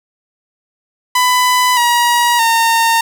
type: tone with pitch steps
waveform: sawtooth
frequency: 999 / 956.1 / 915 Hz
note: B5 / A#5 / A#5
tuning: +20 / +44 / -32 cents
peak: -6 dBFS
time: 1.15-3.01 s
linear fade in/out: 5 ms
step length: 620 ms
effects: 7-bit